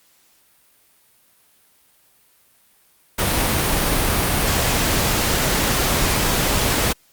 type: noise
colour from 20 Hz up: pink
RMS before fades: -19 dBFS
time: 3.18-6.93 s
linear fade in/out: 10 ms
effects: white hiss -57 dBFS RMS until 7.12 s + Opus 48 kbps